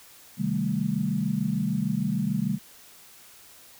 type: chord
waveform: sine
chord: A half-diminished seventh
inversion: first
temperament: equal with one note detuned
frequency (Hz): 130.81 / 155.56 / 196 / 222.7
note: C3 / Eb3 / G3 / A3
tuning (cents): 0 / 0 / 0 / +21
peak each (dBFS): -33 / -30 / -27 / -29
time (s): 0.37-2.59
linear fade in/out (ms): 50
effects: white hiss -51 dBFS RMS until 3.79 s